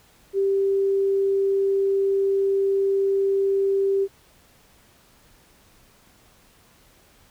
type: tone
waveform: sine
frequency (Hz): 392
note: G4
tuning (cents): 0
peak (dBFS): -18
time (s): 0.33-4.08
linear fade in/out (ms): 50
effects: pink hiss -56 dBFS RMS until 7.3 s